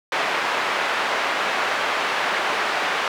pink band-pass noise, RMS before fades -23 dBFS, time 0.12-3.08 s, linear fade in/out 2 ms, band 710 to 2500 Hz, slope 12 dB/octave, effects none

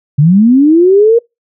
sine linear sweep, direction up, 135.8 to 474.9 Hz, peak -3 dBFS, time 0.18-1.19 s, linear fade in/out 10 ms, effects noise-tail reverb RT60 0.2 s tail -26 dB re dry

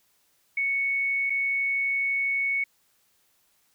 sine tone with dropouts, 2217 Hz, C#7, in tune, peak -23 dBFS, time 0.57-2.64 s, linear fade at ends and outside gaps 5 ms, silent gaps 1.298-1.302 s, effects white hiss -67 dBFS RMS until 3.74 s

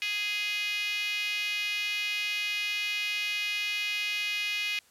5% pulse tone with high-pass filter, 415.3 Hz, G#4, in tune, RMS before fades -31 dBFS, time 0.02-4.79 s, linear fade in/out 0 ms, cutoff 2400 Hz, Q 4.7, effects white hiss -61 dBFS RMS until 4.9 s + low-pass 11000 Hz 12 dB/octave

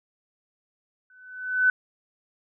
sine tone with exponential growth, 1506 Hz, F#6, 30 cents sharp, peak -14 dBFS, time 1.1-1.7 s, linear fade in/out 2 ms, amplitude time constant 130 ms, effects none

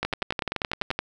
two click trains, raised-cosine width 0.3 ms, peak -10 / -10 dBFS, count 10 / 12, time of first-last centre 0.03-0.912 / 0.05-0.99 s, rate 10.2 / 11.7 Hz, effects none

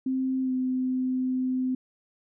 sine tone with pitch glide, 261.5 to 256.7 Hz, C4 to C4, -1 to -33 cents, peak -24 dBFS, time 0.06-1.75 s, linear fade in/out 5 ms, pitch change -32 cents, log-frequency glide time 0.42-0.52 s, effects none

